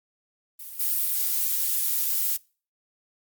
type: noise with level steps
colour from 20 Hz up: violet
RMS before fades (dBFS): -39 / -25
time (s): 0.59-2.37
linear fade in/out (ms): 10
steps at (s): 0.79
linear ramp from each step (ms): 20
effects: noise-tail reverb RT60 0.4 s tail -25 dB re dry + Opus 32 kbps